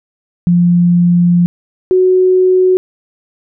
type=tone pair in turn; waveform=sine; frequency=174.61 / 370 Hz; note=F3 / F#4; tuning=0 / 0 cents; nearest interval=octave + minor second; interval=1300 cents; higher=second; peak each=-6 dBFS; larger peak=neither; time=0.47-1.46 / 1.91-2.77 s; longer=first; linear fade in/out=0 ms; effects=none